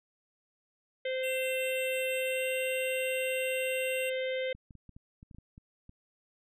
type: harmonic tone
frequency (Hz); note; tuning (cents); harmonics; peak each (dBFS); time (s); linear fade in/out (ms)
519; C5; -14; 1 / 3 / 4 / 5 / 6 / 7; -31 / -45 / -39 / -50 / -44 / -48; 1.05-4.53; 5
type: tone with pitch glide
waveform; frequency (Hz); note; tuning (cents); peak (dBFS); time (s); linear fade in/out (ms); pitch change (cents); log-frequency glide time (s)
square; 2701 to 2745; E7 to F7; +42 to -31; -36; 1.23-4.1; 10; +27; 2.26-2.44
type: clicks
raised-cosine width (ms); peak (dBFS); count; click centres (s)
5; -38; 11; 4.55 / 4.708 / 4.753 / 4.893 / 4.965 / 5.229 / 5.312 / 5.347 / 5.385 / 5.579 / 5.894
effects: none